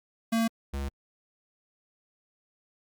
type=tone pair in turn; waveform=square; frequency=227.4 / 69.23 Hz; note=A#3 / C#2; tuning=-43 / -2 cents; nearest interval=octave + major sixth; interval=2059 cents; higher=first; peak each=-24 / -31 dBFS; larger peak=first; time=0.32-0.48 / 0.73-0.89 s; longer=neither; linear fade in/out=10 ms; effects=Opus 48 kbps